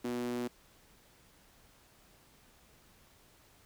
sawtooth tone with high-pass filter, 121.8 Hz, B2, 24 cents flat, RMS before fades -36 dBFS, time 0.04-0.48 s, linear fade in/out 10 ms, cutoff 290 Hz, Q 9, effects pink hiss -63 dBFS RMS until 3.65 s

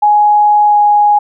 sine tone with pitch glide, 835 to 829.7 Hz, G#5 to G#5, +9 to -2 cents, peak -5 dBFS, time 0.02-1.19 s, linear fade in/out 10 ms, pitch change -11 cents, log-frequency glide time 0.66-0.77 s, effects none

